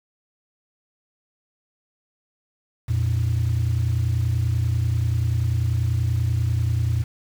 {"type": "tone pair together", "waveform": "sine", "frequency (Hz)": [86.25, 116.54], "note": ["F2", "A#2"], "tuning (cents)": [-21, 0], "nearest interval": "perfect fourth", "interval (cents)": 521, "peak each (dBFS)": [-21, -19], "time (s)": [2.88, 7.04], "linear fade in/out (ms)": 20, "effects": ["tanh soft clip ceiling -15 dBFS", "7-bit"]}